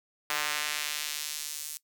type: tone with high-pass filter sweep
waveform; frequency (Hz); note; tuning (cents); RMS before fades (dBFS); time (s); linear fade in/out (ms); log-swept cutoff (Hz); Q
sawtooth; 150.1; D3; +38; -34; 0.3-1.77; 0; 1300 to 7700; 0.8
effects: noise-tail reverb RT60 0.1 s tail -19 dB re dry